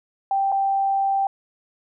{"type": "tone with dropouts", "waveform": "sine", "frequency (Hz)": 784, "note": "G5", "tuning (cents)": 0, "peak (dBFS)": -18, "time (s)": [0.31, 1.27], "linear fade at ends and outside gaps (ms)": 2, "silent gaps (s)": [0.519, 0.523], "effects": []}